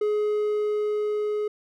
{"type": "tone with level ramp", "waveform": "triangle", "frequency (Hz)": 420.8, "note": "G#4", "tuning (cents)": 23, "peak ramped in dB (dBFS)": [-19, -22], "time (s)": [0.01, 1.48], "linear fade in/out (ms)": 5, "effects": []}